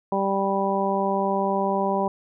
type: harmonic tone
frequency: 196 Hz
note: G3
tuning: in tune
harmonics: 1 / 2 / 3 / 4 / 5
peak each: -27 / -27 / -27 / -27 / -27 dBFS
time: 0.12-2.08 s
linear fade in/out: 2 ms
effects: none